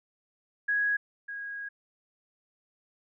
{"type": "tone pair in turn", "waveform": "sine", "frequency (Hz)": [1661.2, 1644], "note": ["G#6", "G#6"], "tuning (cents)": [0, -18], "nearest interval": "unison", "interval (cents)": 18, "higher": "first", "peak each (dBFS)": [-24, -35], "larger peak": "first", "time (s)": [[0.68, 0.97], [1.28, 1.69]], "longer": "second", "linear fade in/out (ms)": 10, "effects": []}